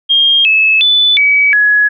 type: tone with pitch steps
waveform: sine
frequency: 3222 / 2599 / 3490 / 2277 / 1683 Hz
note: G7 / E7 / A7 / C#7 / G#6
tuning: +47 / -25 / -15 / +46 / +23 cents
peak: -6 dBFS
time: 0.09-1.89 s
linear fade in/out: 20 ms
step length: 360 ms
effects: none